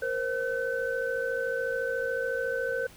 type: tone cluster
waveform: sine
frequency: 472.1 / 526 / 1521 Hz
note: A#4 / C5 / F#6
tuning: +22 / +9 / +47 cents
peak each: -32 / -31 / -32 dBFS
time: 0.02-2.87 s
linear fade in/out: 5 ms
effects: pink hiss -52 dBFS RMS until 2.96 s